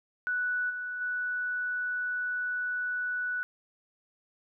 sine tone with level steps, 1480 Hz, F#6, in tune, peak -27 / -33 / -29 dBFS, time 0.27-3.43 s, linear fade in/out 0 ms, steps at 0.69 / 1 s, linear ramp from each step 20 ms, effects none

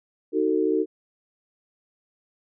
sine chord, D# diminished, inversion none, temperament just, 311.1 / 373.4 / 448 Hz, D#4 / F#4 / A4, 0 / +16 / +31 cents, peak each -24 dBFS, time 0.32-0.86 s, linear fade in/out 50 ms, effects none

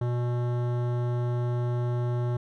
sine tone with hard clipping, 121.5 Hz, B2, 28 cents flat, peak -27 dBFS, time 0.01-2.37 s, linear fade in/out 5 ms, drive 16 dB, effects none

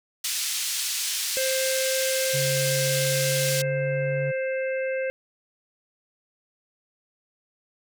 white band-pass noise, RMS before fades -28 dBFS, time 0.24-3.62 s, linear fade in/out 5 ms, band 2800 to 8500 Hz, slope 12 dB/octave
harmonic tone, 526 Hz, C5, 9 cents sharp, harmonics 1 / 3 / 4 / 5, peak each -25 / -35 / -37 / -39 dBFS, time 1.37-5.1 s, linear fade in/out 0 ms
triangle tone with pitch glide, 139.8 to 141.34 Hz, C#3 to C#3, +15 to +34 cents, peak -25 dBFS, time 2.33-4.32 s, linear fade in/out 20 ms, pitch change +19 cents, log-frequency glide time 3.07-3.58 s
effects none

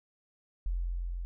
sine tone with level ramp, 43.65 Hz, F1, in tune, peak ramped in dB -28 to -34 dBFS, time 0.66-1.25 s, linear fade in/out 0 ms, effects none

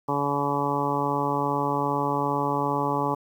harmonic tone, 142.5 Hz, C#3, 48 cents sharp, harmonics 1 / 2 / 3 / 4 / 5 / 6 / 7 / 8, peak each -32 / -30 / -31 / -33 / -37 / -28 / -30 / -31 dBFS, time 0.08-3.15 s, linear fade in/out 10 ms, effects 9-bit

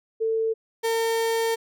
sine / 35% pulse tone pair in turn, 446.7 / 454.8 Hz, A4 / A#4, +26 / -43 cents, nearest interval unison, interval 31 cents, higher second, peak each -21 / -20 dBFS, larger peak second, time 0.2-0.54 / 0.83-1.56 s, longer second, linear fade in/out 20 ms, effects none

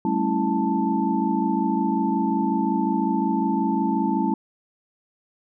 sine tone cluster, 193.8 / 219.3 / 273.9 / 327.8 / 882 Hz, G3 / A3 / C#4 / E4 / A5, -20 / -6 / -21 / -10 / +4 cents, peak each -26 dBFS, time 0.05-4.34 s, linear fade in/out 2 ms, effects none

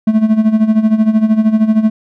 triangle tone with tremolo, 218.4 Hz, A3, 13 cents flat, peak -3 dBFS, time 0.07-1.9 s, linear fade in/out 5 ms, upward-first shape sine, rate 13 Hz, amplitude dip 75%, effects none

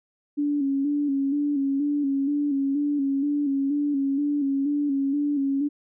sine tone with vibrato, 282.7 Hz, C#4, 34 cents sharp, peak -21 dBFS, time 0.37-5.69 s, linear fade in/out 20 ms, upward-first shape square, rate 2.1 Hz, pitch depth 49 cents each way, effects none

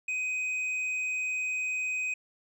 sine tone with hard clipping, 2509 Hz, D#7, 14 cents sharp, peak -30 dBFS, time 0.08-2.14 s, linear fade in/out 5 ms, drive 4 dB, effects none

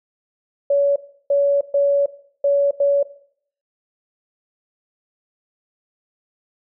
sine tone bursts at uneven times, 565 Hz, C#5, 33 cents sharp, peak -13 dBFS, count 5, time 0.7-0.96 / 1.3-1.61 / 1.74-2.06 / 2.44-2.71 / 2.8-3.03 s, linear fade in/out 5 ms, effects noise-tail reverb RT60 0.6 s tail -17 dB re dry

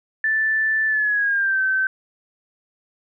sine tone with pitch glide, 1760 to 1541 Hz, A6 to G6, 0 to -30 cents, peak -17 dBFS, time 0.24-1.87 s, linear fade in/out 2 ms, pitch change -230 cents, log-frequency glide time 0.87-1.61 s, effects none

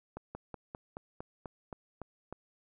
slowing click train, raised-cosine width 1 ms, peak -27 dBFS, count 10, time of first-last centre 0.17-2.326 s, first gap 180 ms, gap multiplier 1.07, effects none

